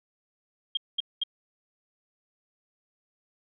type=tone bursts; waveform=sine; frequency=3223 Hz; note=G7; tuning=47 cents sharp; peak=-24 dBFS; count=3; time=0.75-1.236 s; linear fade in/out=5 ms; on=22 ms; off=210 ms; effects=none